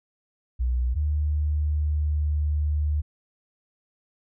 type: tone pair in turn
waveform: sine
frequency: 61.74 / 74.96 Hz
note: B1 / D2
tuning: 0 / +36 cents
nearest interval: minor third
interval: 336 cents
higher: second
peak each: -21 dBFS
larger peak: neither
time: 0.59-0.95 / 0.95-3.02 s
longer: second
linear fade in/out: 20 ms
effects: none